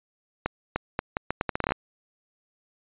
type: accelerating click train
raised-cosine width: 0.5 ms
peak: -10 dBFS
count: 14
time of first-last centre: 0.46-1.721 s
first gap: 300 ms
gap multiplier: 0.77
effects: resampled to 8000 Hz